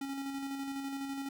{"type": "tone with tremolo", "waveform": "square", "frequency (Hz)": 274.6, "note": "C#4", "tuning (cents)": -16, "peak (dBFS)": -36, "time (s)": [0.01, 1.29], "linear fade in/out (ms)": 5, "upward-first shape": "square", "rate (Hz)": 12, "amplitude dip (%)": 30, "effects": []}